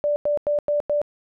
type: tone bursts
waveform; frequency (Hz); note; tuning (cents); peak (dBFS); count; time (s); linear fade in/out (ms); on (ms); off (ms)
sine; 587.3; D5; 0; -18; 5; 0.04-1.016; 0; 120; 94
effects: none